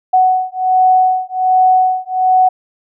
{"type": "beating tone pair", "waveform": "sine", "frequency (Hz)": [743, 744.3], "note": ["F#5", "F#5"], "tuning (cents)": [7, 10], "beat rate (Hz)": 1.3, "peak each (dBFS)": -12, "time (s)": [0.13, 2.49], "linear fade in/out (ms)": 10, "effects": []}